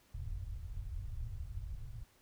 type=low-pass noise; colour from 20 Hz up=pink; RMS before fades=-42 dBFS; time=0.14-2.04 s; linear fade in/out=10 ms; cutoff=120 Hz; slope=48 dB/octave; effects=pink hiss -68 dBFS RMS until 2.21 s

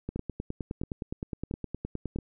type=two click trains; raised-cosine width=3 ms; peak=-20 / -20 dBFS; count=4 / 21; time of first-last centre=0.16-2.187 / 0.09-2.16 s; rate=1.48 / 9.66 Hz; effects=none

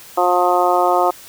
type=harmonic tone; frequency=178.4 Hz; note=F3; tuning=37 cents sharp; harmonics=2 / 3 / 4 / 5 / 6 / 7; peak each=-20 / -20 / -16 / -20 / -22 / -21 dBFS; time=0.17-1.11 s; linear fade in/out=10 ms; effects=white hiss -40 dBFS RMS until 1.28 s

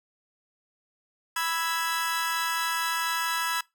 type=chord; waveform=sawtooth; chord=E major; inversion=second; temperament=equal; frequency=987.8 / 1318.5 / 1661.2 Hz; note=B5 / E6 / G#6; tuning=0 / 0 / 0 cents; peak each=-27 dBFS; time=1.36-3.61 s; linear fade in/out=5 ms; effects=noise-tail reverb RT60 0.2 s tail -22 dB re dry

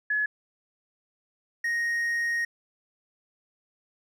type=tone pair in turn; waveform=sine / triangle; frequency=1700 / 1868.7 Hz; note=G#6 / A#6; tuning=+40 / +4 cents; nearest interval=major second; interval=164 cents; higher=second; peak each=-23 dBFS; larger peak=neither; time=0.1-0.26 / 1.64-2.45 s; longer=second; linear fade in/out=5 ms; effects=none

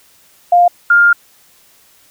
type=tone pair in turn; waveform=sine; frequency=703 / 1406 Hz; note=F5 / F6; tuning=+11 / +11 cents; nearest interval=octave; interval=1200 cents; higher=second; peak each=-5 dBFS; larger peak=neither; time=0.52-0.68 / 0.9-1.13 s; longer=second; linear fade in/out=5 ms; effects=white hiss -49 dBFS RMS until 2.1 s

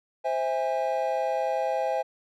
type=chord; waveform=triangle; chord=C augmented; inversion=none; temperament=just; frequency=523.3 / 654.1 / 817.6 Hz; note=C5 / E5 / G#5; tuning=0 / -14 / -27 cents; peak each=-27 dBFS; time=0.24-2.03 s; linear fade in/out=20 ms; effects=none

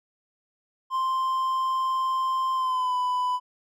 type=tone with pitch glide; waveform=triangle; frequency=1046.5 to 997.5 Hz; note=C6 to B5; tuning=0 to +17 cents; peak=-21 dBFS; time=0.9-3.4 s; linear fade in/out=50 ms; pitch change=-83 cents; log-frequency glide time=2.54-2.95 s; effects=none

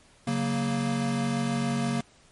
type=chord; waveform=square; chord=F# major; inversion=second; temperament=equal; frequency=138.59 / 185 / 233.1 Hz; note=C#3 / F#3 / A#3; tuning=0 / 0 / 0 cents; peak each=-31 / -34 / -28 dBFS; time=0.27-2.01 s; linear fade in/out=5 ms; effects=pink hiss -58 dBFS RMS until 2.31 s + MP3 48 kbps

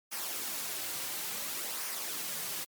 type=noise with flanger; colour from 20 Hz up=white; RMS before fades=-37 dBFS; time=0.11-2.65 s; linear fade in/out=20 ms; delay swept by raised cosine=0.25 to 4.75 ms; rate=0.57 Hz; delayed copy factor=-0.5; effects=high-pass 150 Hz 12 dB/octave + MP3 96 kbps

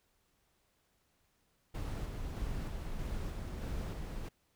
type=noise with tremolo; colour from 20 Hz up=brown; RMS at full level=-38 dBFS; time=1.74-4.29 s; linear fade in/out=10 ms; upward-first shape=square; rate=1.6 Hz; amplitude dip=25%; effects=pink hiss -75 dBFS RMS until 4.55 s

